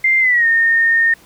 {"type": "tone with pitch glide", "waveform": "sine", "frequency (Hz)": [2093, 1832.6], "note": ["C7", "A#6"], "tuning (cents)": [0, -30], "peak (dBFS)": -10, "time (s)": [0.04, 1.14], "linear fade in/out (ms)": 5, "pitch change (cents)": -230, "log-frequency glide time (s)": [0.2, 0.46], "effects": ["pink hiss -47 dBFS RMS until 1.25 s"]}